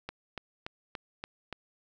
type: click train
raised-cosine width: 0.3 ms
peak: -21 dBFS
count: 6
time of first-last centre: 0.09-1.527 s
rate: 3.48 Hz
effects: none